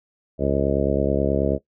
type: harmonic tone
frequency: 69.3 Hz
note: C#2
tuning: in tune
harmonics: 1 / 2 / 3 / 4 / 5 / 6 / 7 / 8 / 9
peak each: -27 / -27 / -27 / -27 / -27 / -27 / -27 / -27 / -27 dBFS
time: 0.38-1.59 s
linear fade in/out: 50 ms
effects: noise-tail reverb RT60 0.1 s tail -18 dB re dry